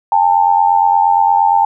sine tone pair together, 809 / 897.6 Hz, G#5 / A5, -46 / +34 cents, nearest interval major second, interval 180 cents, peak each -11 dBFS, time 0.12-1.65 s, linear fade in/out 2 ms, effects none

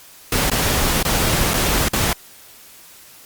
pink noise with dropouts, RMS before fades -18 dBFS, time 0.32-2.13 s, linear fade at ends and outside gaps 2 ms, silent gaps 0.5-0.515 / 1.028-1.05 / 1.535-1.54 / 1.885-1.933 s, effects white hiss -44 dBFS RMS until 3.25 s + Opus 48 kbps

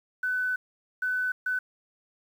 sine tone bursts at uneven times, 1503 Hz, F#6, 27 cents sharp, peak -25 dBFS, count 3, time 0.23-0.56 / 1.02-1.32 / 1.46-1.59 s, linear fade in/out 5 ms, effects 9-bit

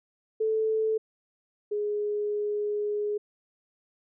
sine tone pair in turn, 438.8 / 416.3 Hz, A4 / G#4, -5 / +4 cents, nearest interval minor second, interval 91 cents, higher first, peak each -23 / -26 dBFS, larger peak first, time 0.4-0.98 / 1.71-3.18 s, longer second, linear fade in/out 10 ms, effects none

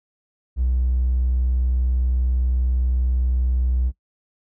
triangle tone, 62.5 Hz, B1, 21 cents sharp, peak -14 dBFS, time 0.56-3.92 s, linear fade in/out 50 ms, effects noise-tail reverb RT60 0.1 s tail -20 dB re dry + tanh soft clip ceiling -13 dBFS

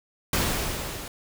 pink noise with level ramp, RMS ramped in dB -23 to -37 dBFS, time 0.33-1.08 s, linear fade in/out 2 ms, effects none

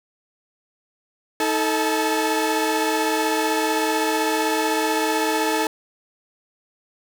sawtooth tone cluster, 316.7 / 440.4 / 865 Hz, D#4 / A4 / A5, +31 / +2 / -30 cents, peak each -20 dBFS, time 1.4-5.67 s, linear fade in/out 2 ms, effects none

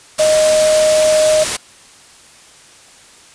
sine tone in noise, 620 Hz, D#5, 6 cents flat, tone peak -9 dBFS, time 0.19-1.44 s, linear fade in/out 10 ms, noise white, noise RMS -18 dBFS, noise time 0.18-1.57 s, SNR +6 dB, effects white hiss -43 dBFS RMS until 3.34 s + resampled to 22050 Hz

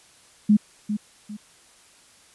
sine tone with echo, 209.7 Hz, G#3, 17 cents sharp, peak -12 dBFS, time 0.49-0.57 s, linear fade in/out 10 ms, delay 400 ms, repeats 2, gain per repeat -10 dB, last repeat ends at 1.37 s, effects white hiss -54 dBFS RMS until 2.34 s + resampled to 24000 Hz

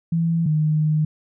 sine tone pair in turn, 166.1 / 153.85 Hz, E3 / D#3, +13 / -19 cents, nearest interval minor second, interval 132 cents, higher first, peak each -17 / -16 dBFS, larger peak second, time 0.12-0.46 / 0.46-1.05 s, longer second, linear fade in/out 5 ms, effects none

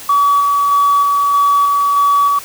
sine tone with tremolo, 1139 Hz, C#6, 47 cents sharp, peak -7 dBFS, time 0.09-2.39 s, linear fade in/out 5 ms, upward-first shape square, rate 1.6 Hz, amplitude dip 25%, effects tanh soft clip ceiling -5 dBFS + white hiss -32 dBFS RMS until 2.44 s

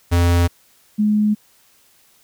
square / sine tone pair in turn, 86.6 / 210.8 Hz, F2 / G#3, -14 / +26 cents, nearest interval octave + minor third, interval 1540 cents, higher second, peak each -13 dBFS, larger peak neither, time 0.11-0.48 / 0.98-1.35 s, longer neither, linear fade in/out 20 ms, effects white hiss -55 dBFS RMS until 2.23 s

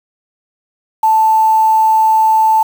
sine tone with quantisation, 880 Hz, A5, in tune, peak -7 dBFS, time 1.03-2.63 s, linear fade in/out 5 ms, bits 5, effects none

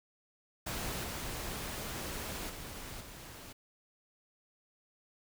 pink noise with level steps, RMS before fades -38 / -40 / -45 / -49 dBFS, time 0.66-3.53 s, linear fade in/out 10 ms, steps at 1.03 / 2.49 / 3 s, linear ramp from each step 10 ms, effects none

